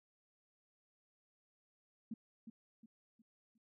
sine tone with echo, 225.8 Hz, A3, 45 cents sharp, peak -40 dBFS, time 2.11-2.14 s, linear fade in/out 5 ms, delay 360 ms, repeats 4, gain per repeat -8 dB, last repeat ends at 3.58 s, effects none

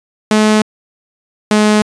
sawtooth tone pair in turn, 214.5 / 211.9 Hz, A3 / G#3, -44 / +35 cents, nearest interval unison, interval 21 cents, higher first, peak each -4 dBFS, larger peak neither, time 0.31-0.62 / 1.51-1.82 s, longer neither, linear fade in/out 2 ms, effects resampled to 22050 Hz

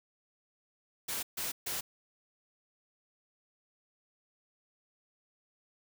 white noise bursts, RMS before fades -36 dBFS, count 3, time 1.08-1.81 s, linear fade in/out 10 ms, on 150 ms, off 140 ms, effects none

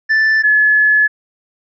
triangle / sine tone pair in turn, 1760 / 1710.9 Hz, A6 / A6, 0 / -49 cents, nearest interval unison, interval 49 cents, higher first, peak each -8 dBFS, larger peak neither, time 0.09-0.43 / 0.43-1.08 s, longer second, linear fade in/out 20 ms, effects resampled to 16000 Hz

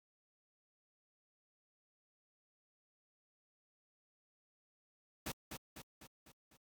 pink noise with echo, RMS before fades -41 dBFS, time 5.26-5.32 s, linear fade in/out 5 ms, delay 250 ms, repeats 5, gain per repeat -5 dB, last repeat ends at 6.57 s, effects high-pass 60 Hz 12 dB/octave + Opus 48 kbps

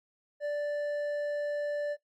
sine tone with hard clipping, 586 Hz, D5, 4 cents flat, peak -31 dBFS, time 0.4-1.97 s, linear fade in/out 50 ms, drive 5 dB, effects noise-tail reverb RT60 0.1 s tail -17 dB re dry + Opus 48 kbps

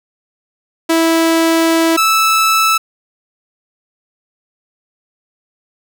sawtooth tone pair in turn, 328.1 / 1312.4 Hz, E4 / E6, -8 / -8 cents, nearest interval 2 octaves, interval 2400 cents, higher second, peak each -6 dBFS, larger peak neither, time 0.89-1.97 / 1.97-2.78 s, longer first, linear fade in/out 10 ms, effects none

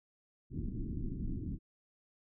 pink low-pass noise, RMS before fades -38 dBFS, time 0.5-1.59 s, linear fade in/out 50 ms, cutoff 330 Hz, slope 48 dB/octave, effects none

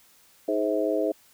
harmonic tone with a mistuned harmonic, 104.9 Hz, G#2, 18 cents sharp, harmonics 3 / 4 / 5 / 6, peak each -28 / -28 / -28 / -28 dBFS, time 0.48-1.12 s, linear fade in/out 5 ms, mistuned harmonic 6, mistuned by +50 cents, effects white hiss -58 dBFS RMS until 1.33 s

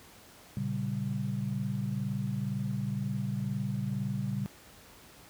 sine chord, G diminished, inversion first, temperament equal, 116.54 / 138.59 / 196 Hz, Bb2 / Db3 / G3, 0 / 0 / 0 cents, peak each -35 / -34 / -34 dBFS, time 0.57-4.46 s, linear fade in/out 0 ms, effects pink hiss -54 dBFS RMS until 5.29 s + high-pass 60 Hz 12 dB/octave

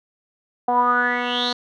10% pulse tone with low-pass filter sweep, 244.6 Hz, B3, 16 cents flat, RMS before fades -20 dBFS, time 0.68-1.53 s, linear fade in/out 5 ms, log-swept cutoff 790 to 4500 Hz, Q 8.4, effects none

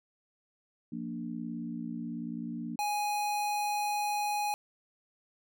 sine chord, Bb major, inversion second, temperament equal, 174.61 / 233.1 / 293.7 Hz, F3 / Bb3 / D4, 0 / 0 / 0 cents, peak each -41 / -37 / -41 dBFS, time 0.92-2.76 s, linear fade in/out 5 ms
square tone, 830.6 Hz, G#5, in tune, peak -30 dBFS, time 2.79-4.54 s, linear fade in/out 0 ms
effects none

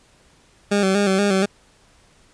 20% pulse tone with vibrato, 196.9 Hz, G3, 8 cents sharp, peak -11 dBFS, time 0.71-1.46 s, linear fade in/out 10 ms, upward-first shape square, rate 4.2 Hz, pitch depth 54 cents each way, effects pink hiss -55 dBFS RMS until 2.33 s + resampled to 22050 Hz

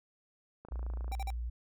click train, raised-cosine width 1 ms, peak -35 dBFS, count 14, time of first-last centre 0.65-1.116 s, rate 27.9 Hz
sine tone, 59 Hz, A#1, 22 cents sharp, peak -34 dBFS, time 0.71-1.5 s, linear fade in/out 10 ms
square tone bursts, 780 Hz, G5, 9 cents flat, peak -39 dBFS, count 3, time 1.12-1.303 s, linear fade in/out 0 ms, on 31 ms, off 45 ms
effects none

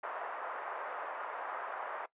white band-pass noise, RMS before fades -41 dBFS, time 0.03-2.06 s, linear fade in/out 5 ms, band 530 to 1400 Hz, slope 24 dB/octave, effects noise-tail reverb RT60 0.1 s tail -18 dB re dry + resampled to 8000 Hz

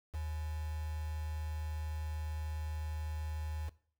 sine tone with quantisation, 77.3 Hz, D#2, 11 cents flat, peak -36 dBFS, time 0.13-3.7 s, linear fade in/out 20 ms, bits 8, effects noise-tail reverb RT60 0.5 s tail -19 dB re dry

